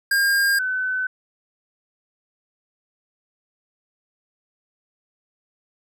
square / sine tone pair in turn, 1611 / 1512.6 Hz, G6 / F#6, +47 / +38 cents, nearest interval minor second, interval 109 cents, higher first, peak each -17 / -21 dBFS, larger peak first, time 0.11-0.59 / 0.59-1.07 s, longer neither, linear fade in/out 5 ms, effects none

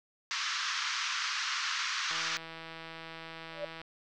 pink band-pass noise, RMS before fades -34 dBFS, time 0.31-2.37 s, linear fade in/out 0 ms, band 1100 to 6200 Hz, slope 48 dB/octave
click train, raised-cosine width 0.3 ms, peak -28 dBFS, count 279, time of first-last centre 2.11-3.816 s, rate 163 Hz
sine tone with exponential growth, 587 Hz, D5, 1 cent flat, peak -30 dBFS, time 3.48-3.65 s, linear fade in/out 5 ms, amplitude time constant 35 ms
effects none

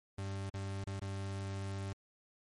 40% pulse tone with dropouts, 97.8 Hz, G2, 4 cents flat, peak -37 dBFS, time 0.18-1.93 s, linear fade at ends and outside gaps 5 ms, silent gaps 0.498-0.539 / 0.841-0.869 / 0.997-1.017 s, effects MP3 48 kbps

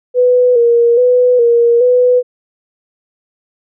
sine tone with vibrato, 483.5 Hz, B4, 37 cents flat, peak -6 dBFS, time 0.14-2.23 s, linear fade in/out 50 ms, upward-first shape square, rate 1.2 Hz, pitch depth 46 cents each way, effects none

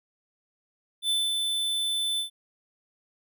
square tone with ADSR envelope, 3520 Hz, A7, in tune, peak -23 dBFS, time 1.02-2.3 s, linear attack 73 ms, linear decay 220 ms, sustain -3 dB, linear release 110 ms, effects none

